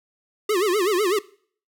square tone with vibrato, 390 Hz, G4, 9 cents flat, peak -19 dBFS, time 0.49-1.19 s, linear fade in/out 5 ms, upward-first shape sine, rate 8 Hz, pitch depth 200 cents each way, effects noise-tail reverb RT60 0.5 s tail -20 dB re dry

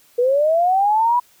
sine linear sweep, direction up, 473.8 to 987.8 Hz, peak -13 dBFS, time 0.18-1.2 s, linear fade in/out 10 ms, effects white hiss -54 dBFS RMS until 1.4 s

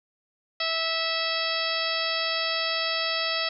harmonic tone, 654 Hz, E5, 14 cents flat, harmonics 1 / 2 / 3 / 4 / 5 / 6 / 7 / 8, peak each -33 / -33 / -33 / -33 / -33 / -33 / -33 / -33 dBFS, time 0.6-3.49 s, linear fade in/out 5 ms, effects none

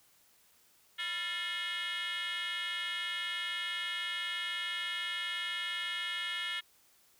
sine tone with frequency modulation, 2531 Hz, D#7, 29 cents sharp, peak -31 dBFS, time 0.98-6.61 s, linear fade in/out 20 ms, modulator 386 Hz, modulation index 2.7, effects tanh soft clip ceiling -33 dBFS + white hiss -66 dBFS RMS until 7.19 s

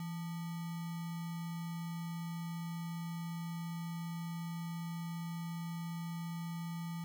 sine tone with sample-and-hold, 167.3 Hz, E3, 26 cents sharp, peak -38 dBFS, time 0-7.04 s, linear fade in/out 2 ms, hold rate 1050 Hz, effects none

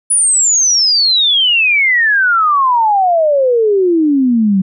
sine exponential sweep, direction down, 9990 to 185 Hz, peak -8 dBFS, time 0.1-4.62 s, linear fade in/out 10 ms, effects none

